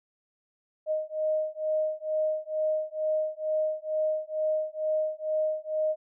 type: beating tone pair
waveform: sine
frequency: 620 / 622.2 Hz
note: D#5 / D#5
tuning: -6 / 0 cents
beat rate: 2.2 Hz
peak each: -29 dBFS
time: 0.86-5.96 s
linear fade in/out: 50 ms
effects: none